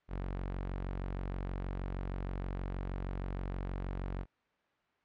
sawtooth tone, 46.35 Hz, F#1, 4 cents sharp, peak -32 dBFS, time 0.08-4.26 s, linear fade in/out 50 ms, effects white hiss -73 dBFS RMS until 5.04 s + low-pass 2000 Hz 12 dB/octave

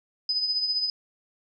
sine tone with tremolo, 5010 Hz, D#8, 11 cents sharp, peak -21 dBFS, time 0.29-0.9 s, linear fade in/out 2 ms, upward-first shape triangle, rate 15 Hz, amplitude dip 60%, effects none

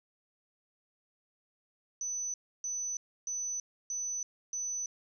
sine tone bursts, 6000 Hz, F#8, 23 cents sharp, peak -33 dBFS, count 5, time 2.01-4.86 s, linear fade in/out 2 ms, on 330 ms, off 300 ms, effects none

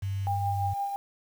sine tone, 98 Hz, G2, in tune, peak -28 dBFS, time 0.02-0.74 s, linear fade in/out 10 ms
sine tone with tremolo, 800 Hz, G5, 35 cents sharp, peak -26 dBFS, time 0.27-0.96 s, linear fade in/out 0 ms, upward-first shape triangle, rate 5.9 Hz, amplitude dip 50%
effects 8-bit

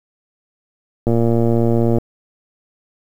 click train, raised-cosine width 2 ms, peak -4 dBFS, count 107, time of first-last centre 1.07-1.984 s, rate 116 Hz, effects 7-bit

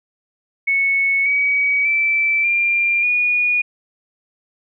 sine tone with pitch steps, 2208 / 2266 / 2326 / 2387 / 2450 Hz, C#7 / C#7 / D7 / D7 / D#7, -7 / +37 / -17 / +28 / -27 cents, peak -14 dBFS, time 0.67-3.62 s, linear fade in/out 10 ms, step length 590 ms, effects none

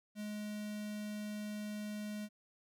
square tone with notch filter, 210 Hz, G#3, 19 cents sharp, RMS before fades -42 dBFS, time 0.15-2.29 s, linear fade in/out 50 ms, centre 940 Hz, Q 1.4, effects none

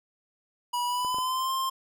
square tone with pitch glide, 973 to 1055 Hz, B5 to C6, -26 to +14 cents, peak -27 dBFS, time 0.73-1.7 s, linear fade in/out 10 ms, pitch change +140 cents, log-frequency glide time 0.85-1.51 s
clicks, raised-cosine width 1 ms, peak -26 dBFS, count 3, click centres 1.048 / 1.145 / 1.185 s
effects none

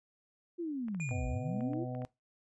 sine linear two-way sweep, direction down then up, 356.2 to 47.26 to 356.2 Hz, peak -34 dBFS, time 0.58-1.85 s, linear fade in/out 20 ms, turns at 1.27 s
clicks, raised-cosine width 0.5 ms, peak -37 dBFS, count 8, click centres 0.884 / 0.947 / 0.999 / 1.091 / 1.608 / 1.734 / 1.95 / 2.02 s
square tone with exponential decay, 2430 Hz, D#7, 42 cents flat, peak -38 dBFS, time 1-1.74 s, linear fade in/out 5 ms, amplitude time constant 160 ms
harmonic tone, 125.6 Hz, B2, 30 cents sharp, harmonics 1 / 2 / 4 / 5 / 6, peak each -39 / -42 / -45 / -46 / -47 dBFS, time 1.11-2.05 s, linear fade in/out 0 ms
effects noise-tail reverb RT60 0.2 s tail -21 dB re dry + resampled to 22050 Hz

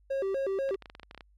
triangle tone with vibrato, 458.8 Hz, A#4, 28 cents flat, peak -26 dBFS, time 0.1-0.76 s, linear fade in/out 10 ms, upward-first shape square, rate 4.1 Hz, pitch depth 290 cents each way
clicks, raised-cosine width 0.3 ms, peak -29 dBFS, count 12, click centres 0.691 / 0.744 / 0.823 / 0.858 / 0.899 / 0.951 / 0.997 / 1.032 / 1.111 / 1.147 / 1.177 / 1.208 s
effects added 50 Hz sine -60 dBFS peak until 1.37 s

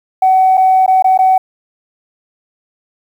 sine tone with dropouts, 754 Hz, F#5, 32 cents sharp, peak -5 dBFS, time 0.22-1.38 s, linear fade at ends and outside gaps 5 ms, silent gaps 0.572-0.576 / 0.863-0.878 / 1.024-1.043 / 1.176-1.189 s, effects tanh soft clip ceiling -2 dBFS + 7-bit

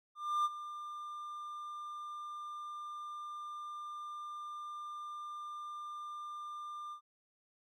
triangle tone with ADSR envelope, 1197 Hz, D6, 33 cents sharp, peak -26 dBFS, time 0.15-7.01 s, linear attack 300 ms, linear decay 33 ms, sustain -14 dB, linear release 89 ms, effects Opus 48 kbps

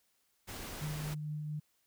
pink noise, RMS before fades -44 dBFS, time 0.47-1.15 s, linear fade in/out 20 ms
sine tone with tremolo, 151 Hz, D3, 48 cents sharp, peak -35 dBFS, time 0.81-1.6 s, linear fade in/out 10 ms, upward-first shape triangle, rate 4.4 Hz, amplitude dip 25%
effects white hiss -75 dBFS RMS until 1.86 s

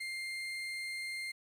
35% pulse tone, 2107 Hz, C7, 12 cents sharp, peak -36 dBFS, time 0-1.32 s, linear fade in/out 10 ms, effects low-pass 11000 Hz 12 dB/octave + 11-bit

